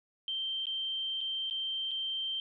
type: tone with dropouts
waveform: sine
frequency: 3136 Hz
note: G7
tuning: in tune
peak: -32 dBFS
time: 0.28-2.4 s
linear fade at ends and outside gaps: 1 ms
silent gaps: 0.656-0.668 / 1.207-1.212 / 1.499-1.509 / 1.91-1.914 s
effects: none